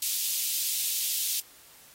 white high-pass noise, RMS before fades -29 dBFS, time 0.02-1.4 s, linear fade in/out 2 ms, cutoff 3000 Hz, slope 24 dB/octave, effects white hiss -54 dBFS RMS until 1.94 s + AAC 48 kbps

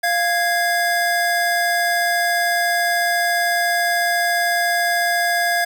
square tone pair together, 695 / 1653 Hz, F5 / G#6, -9 / -9 cents, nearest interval octave + minor third, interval 1500 cents, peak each -20 dBFS, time 0.03-5.65 s, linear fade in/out 10 ms, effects 8-bit

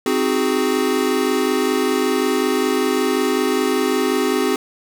square chord, Ab dominant seventh, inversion first, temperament equal, 261.6 / 311.1 / 370 / 415.3 Hz, C4 / Eb4 / Gb4 / Ab4, 0 / 0 / 0 / 0 cents, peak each -22 / -26 / -22 / -22 dBFS, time 0.06-4.56 s, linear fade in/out 2 ms, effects none

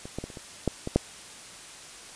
clicks, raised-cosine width 2 ms, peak -25 / -18 / -21 / -30 / -26 / -10 / -17 / -6 dBFS, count 8, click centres 0.055 / 0.186 / 0.24 / 0.302 / 0.372 / 0.677 / 0.874 / 0.96 s, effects white hiss -45 dBFS RMS until 2.15 s + resampled to 22050 Hz

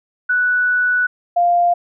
sine tone pair in turn, 1480 / 698.5 Hz, F#6 / F5, 0 / 0 cents, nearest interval octave + minor second, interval 1300 cents, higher first, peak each -13 / -11 dBFS, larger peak second, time 0.29-1.07 / 1.36-1.74 s, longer first, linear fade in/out 10 ms, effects none

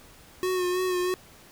square tone with vibrato, 364.6 Hz, F#4, 25 cents flat, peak -25 dBFS, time 0.43-1.14 s, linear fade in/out 0 ms, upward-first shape sine, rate 3.1 Hz, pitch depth 32 cents each way, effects pink hiss -52 dBFS RMS until 1.51 s

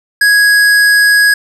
square tone, 1661.2 Hz, G#6, in tune, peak -6 dBFS, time 0.21-1.34 s, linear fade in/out 5 ms, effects low-pass 12000 Hz 12 dB/octave + 8-bit

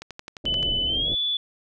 click train, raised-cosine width 0.2 ms, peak -19 dBFS, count 8, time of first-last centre 0.02-0.629 s, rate 11.5 Hz
pink low-pass noise, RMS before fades -33 dBFS, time 0.44-1.15 s, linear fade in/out 5 ms, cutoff 700 Hz, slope 96 dB/octave
sine tone with pitch glide, 3006 to 3453 Hz, F#7 to A7, +27 to -33 cents, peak -22 dBFS, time 0.46-1.37 s, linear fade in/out 2 ms, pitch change +240 cents, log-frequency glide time 0.86-1.13 s
effects none

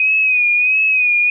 sine tone with vibrato, 2502 Hz, D#7, 9 cents sharp, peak -11 dBFS, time 0-1.3 s, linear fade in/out 2 ms, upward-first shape sine, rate 1.5 Hz, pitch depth 56 cents each way, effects none

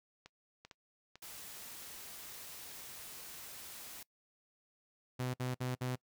clicks, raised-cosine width 0.2 ms, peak -34 dBFS, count 4, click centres 0.26 / 0.65 / 0.712 / 1.156 s
white noise, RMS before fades -49 dBFS, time 1.22-4.03 s, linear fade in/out 5 ms
sawtooth tone bursts, 126.5 Hz, B2, 42 cents sharp, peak -31 dBFS, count 4, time 5.19-5.958 s, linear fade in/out 10 ms, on 150 ms, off 56 ms
effects noise-tail reverb RT60 0.1 s tail -23 dB re dry

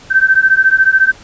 sine beating tone pair, 1543 / 1557 Hz, G6 / G6, -28 / -12 cents, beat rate 14 Hz, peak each -10 dBFS, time 0.1-1.12 s, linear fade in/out 20 ms, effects pink hiss -39 dBFS RMS until 1.23 s + resampled to 16000 Hz

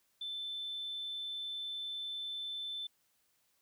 sine tone, 3530 Hz, A7, 5 cents sharp, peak -37 dBFS, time 0.21-2.87 s, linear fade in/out 5 ms, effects tanh soft clip ceiling -33 dBFS + white hiss -75 dBFS RMS until 3.61 s

